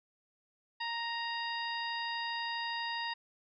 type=harmonic tone with a mistuned harmonic; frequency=932.3 Hz; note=A#5; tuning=in tune; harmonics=1 / 2 / 3 / 4 / 5; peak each=-38 / -39 / -43 / -44 / -44 dBFS; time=0.8-3.14 s; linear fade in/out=10 ms; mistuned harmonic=5; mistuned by=+56 cents; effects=none